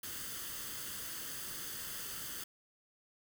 white noise with comb filter, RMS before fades -43 dBFS, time 0.03-2.44 s, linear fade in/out 5 ms, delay 0.63 ms, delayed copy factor +0.6, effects none

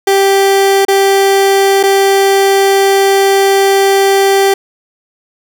30% pulse tone with dropouts, 392 Hz, G4, in tune, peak -4 dBFS, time 0.07-4.54 s, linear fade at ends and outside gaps 5 ms, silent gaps 0.851-0.882 / 1.83-1.835 s, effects none

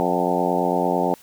harmonic tone with a mistuned harmonic, 88.9 Hz, F2, 31 cents sharp, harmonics 2 / 3 / 4 / 5 / 6 / 7 / 8 / 9 / 10, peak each -27 / -27 / -27 / -27 / -27 / -27 / -27 / -27 / -27 dBFS, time 0-1.14 s, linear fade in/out 0 ms, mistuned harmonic 8, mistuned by +37 cents, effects white hiss -50 dBFS RMS until 1.22 s

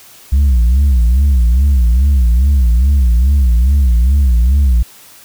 sine tone with vibrato, 64 Hz, C2, 38 cents flat, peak -4 dBFS, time 0.32-4.83 s, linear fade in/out 10 ms, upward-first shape sine, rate 2.4 Hz, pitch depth 190 cents each way, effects tanh soft clip ceiling -6 dBFS + white hiss -40 dBFS RMS until 5.24 s

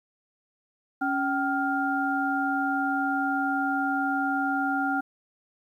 sine tone cluster, 277.7 / 771 / 1404 Hz, C#4 / G5 / F6, +3 / -29 / +9 cents, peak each -28 dBFS, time 1.01-5.01 s, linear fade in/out 10 ms, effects 10-bit

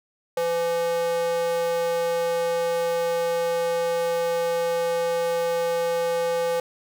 square tone with high-pass filter, 168.8 Hz, E3, 41 cents sharp, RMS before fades -24 dBFS, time 0.37-6.6 s, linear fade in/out 2 ms, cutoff 570 Hz, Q 8.6, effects none

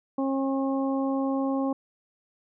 harmonic tone, 270.3 Hz, C#4, 44 cents flat, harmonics 1 / 2 / 3 / 4, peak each -25 / -31 / -35 / -37 dBFS, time 0.18-1.73 s, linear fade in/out 5 ms, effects none

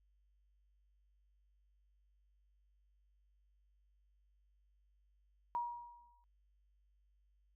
sine tone with exponential decay, 954 Hz, A#5, 40 cents sharp, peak -33 dBFS, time 5.55-6.24 s, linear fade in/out 0 ms, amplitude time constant 150 ms, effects added 50 Hz sine -70 dBFS peak until 7.55 s

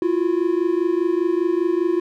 triangle tone pair together, 335.8 / 360.8 Hz, E4 / F#4, +32 / -44 cents, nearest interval minor second, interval 124 cents, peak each -18 dBFS, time 0.02-2 s, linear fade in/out 2 ms, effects none

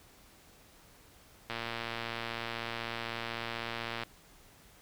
click train, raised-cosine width 0.3 ms, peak -20 dBFS, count 295, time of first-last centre 1.5-4.034 s, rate 116 Hz, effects pink hiss -59 dBFS RMS until 4.81 s

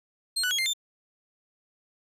30% pulse tone with pitch steps, 4203 / 1485 / 3295 / 2100 / 3571 Hz, C8 / F#6 / G#7 / C7 / A7, +7 / +6 / -14 / +6 / +25 cents, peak -22 dBFS, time 0.36-0.735 s, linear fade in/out 10 ms, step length 75 ms, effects resampled to 32000 Hz

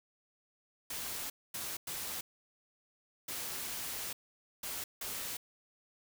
white noise bursts at uneven times, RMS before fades -40 dBFS, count 6, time 0.9-1.3 / 1.54-1.77 / 1.87-2.21 / 3.28-4.13 / 4.63-4.84 / 5.01-5.37 s, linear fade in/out 5 ms, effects none

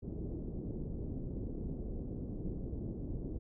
pink low-pass noise, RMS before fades -40 dBFS, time 0.02-3.39 s, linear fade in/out 20 ms, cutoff 410 Hz, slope 24 dB/octave, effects none

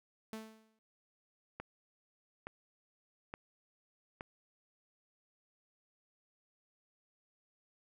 sawtooth tone with exponential decay, 220 Hz, A3, in tune, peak -36 dBFS, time 0.33-0.79 s, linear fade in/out 0 ms, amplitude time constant 100 ms
click train, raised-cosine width 0.5 ms, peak -27 dBFS, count 4, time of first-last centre 1.6-4.209 s, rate 1.15 Hz
effects none

